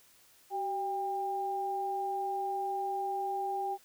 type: tone pair together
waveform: sine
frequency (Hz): 381.6 / 798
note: G4 / G5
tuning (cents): -47 / +31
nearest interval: octave + minor second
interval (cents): 1278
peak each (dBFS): -38 / -32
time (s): 0.5-3.78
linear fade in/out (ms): 50
effects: white hiss -62 dBFS RMS until 3.84 s